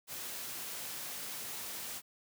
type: noise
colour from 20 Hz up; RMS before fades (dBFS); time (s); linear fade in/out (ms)
white; -42; 0.07-2.02; 50
effects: high-pass 100 Hz 12 dB/octave